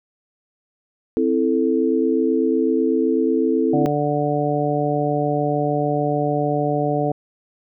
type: chord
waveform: sine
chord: A minor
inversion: first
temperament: equal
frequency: 261.6 / 329.6 / 440 Hz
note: C4 / E4 / A4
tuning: 0 / 0 / 0 cents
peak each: -20 dBFS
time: 1.17-3.86 s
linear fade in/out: 0 ms
type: harmonic tone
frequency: 146.83 Hz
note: D3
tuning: in tune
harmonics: 1 / 2 / 3 / 4 / 5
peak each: -24 / -24 / -24 / -24 / -24 dBFS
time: 3.73-7.12 s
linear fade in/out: 5 ms
effects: none